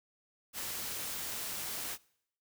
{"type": "noise", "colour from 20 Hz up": "white", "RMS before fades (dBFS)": -39, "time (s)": [0.53, 1.98], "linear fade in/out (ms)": 50, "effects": ["noise-tail reverb RT60 0.7 s tail -23 dB re dry"]}